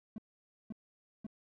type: tone bursts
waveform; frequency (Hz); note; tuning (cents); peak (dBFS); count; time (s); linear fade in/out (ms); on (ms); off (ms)
triangle; 217.1; A3; -23; -37; 3; 0.16-1.266; 2; 22; 520
effects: none